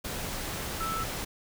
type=tone in noise; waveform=sine; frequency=1318.5 Hz; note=E6; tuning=in tune; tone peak=-31 dBFS; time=0.8-1.04 s; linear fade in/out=10 ms; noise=pink; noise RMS=-35 dBFS; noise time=0.04-1.25 s; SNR=+1 dB; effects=none